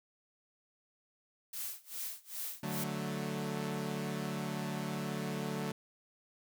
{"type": "noise with tremolo", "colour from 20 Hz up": "blue", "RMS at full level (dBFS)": -39, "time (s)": [1.53, 2.84], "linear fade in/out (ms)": 5, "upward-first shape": "sine", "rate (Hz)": 2.5, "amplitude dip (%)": 95}
{"type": "chord", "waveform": "sawtooth", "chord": "D major", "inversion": "none", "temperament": "equal", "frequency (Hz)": [146.83, 185, 220], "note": ["D3", "F#3", "A3"], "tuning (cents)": [0, 0, 0], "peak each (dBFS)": -36, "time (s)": [2.63, 5.72], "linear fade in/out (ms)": 5}
{"effects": []}